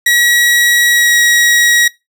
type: tone with pitch glide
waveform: sawtooth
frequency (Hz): 1917 to 1906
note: A#6 to A#6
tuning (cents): +48 to +38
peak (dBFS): -4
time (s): 0.06-1.88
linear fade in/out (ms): 5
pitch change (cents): -10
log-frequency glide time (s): 0.9-1.14
effects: noise-tail reverb RT60 0.2 s tail -21 dB re dry